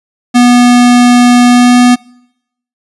square tone with pitch glide, 244.2 to 245.9 Hz, B3 to B3, -19 to -7 cents, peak -3 dBFS, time 0.34-1.96 s, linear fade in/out 20 ms, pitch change +12 cents, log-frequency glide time 1.46-1.77 s, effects noise-tail reverb RT60 0.8 s tail -25 dB re dry + resampled to 24000 Hz

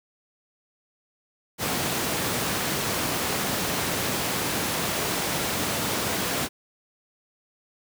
pink high-pass noise, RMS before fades -27 dBFS, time 1.58-6.49 s, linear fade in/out 50 ms, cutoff 130 Hz, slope 12 dB/octave, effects none

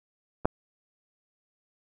clicks, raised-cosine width 1 ms, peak -30 / -7 dBFS, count 2, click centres 0.448 / 0.455 s, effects none

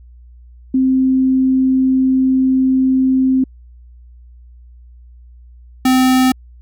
sine / square tone pair in turn, 261.6 / 257.8 Hz, C4 / C4, 0 / -26 cents, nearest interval unison, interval 26 cents, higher first, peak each -10 dBFS, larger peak neither, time 0.74-3.44 / 5.85-6.32 s, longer first, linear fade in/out 5 ms, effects added 60 Hz sine -38 dBFS peak until 6.61 s

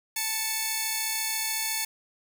5% pulse tone pair together, 880 / 2217 Hz, A5 / C#7, 0 / 0 cents, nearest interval octave + major third, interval 1600 cents, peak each -19 dBFS, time 0.16-1.85 s, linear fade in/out 5 ms, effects none

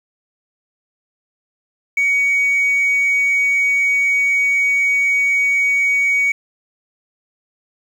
sine tone, 2248 Hz, C#7, 24 cents sharp, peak -11 dBFS, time 1.97-6.32 s, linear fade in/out 5 ms, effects tanh soft clip ceiling -11 dBFS + 7-bit

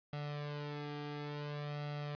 sawtooth tone with flanger, 146.83 Hz, D3, in tune, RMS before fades -42 dBFS, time 0.13-2.15 s, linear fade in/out 0 ms, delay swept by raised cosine 1.5 to 2.5 ms, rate 0.57 Hz, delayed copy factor +0.75, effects resampled to 11025 Hz + 10-bit

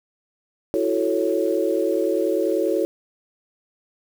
sine chord, F# minor seventh, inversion third, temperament equal, 329.6 / 370 / 440 / 554.4 Hz, E4 / F#4 / A4 / C#5, 0 / 0 / 0 / 0 cents, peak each -24 dBFS, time 0.74-2.85 s, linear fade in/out 0 ms, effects 7-bit

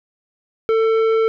sine tone with tanh clipping, 446.6 Hz, A4, 26 cents sharp, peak -15 dBFS, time 0.69-1.28 s, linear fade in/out 0 ms, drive 11 dB, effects none

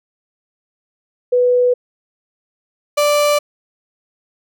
sine / 35% pulse tone pair in turn, 493.9 / 587.3 Hz, B4 / D5, 0 / 0 cents, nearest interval minor third, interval 300 cents, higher second, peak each -10 dBFS, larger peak neither, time 1.32-1.74 / 2.97-3.39 s, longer neither, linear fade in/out 10 ms, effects none

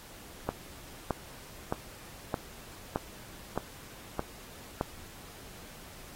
click train, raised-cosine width 1 ms, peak -15 dBFS, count 8, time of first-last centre 0.49-4.811 s, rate 1.62 Hz, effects pink hiss -50 dBFS RMS until 6.15 s + AAC 48 kbps

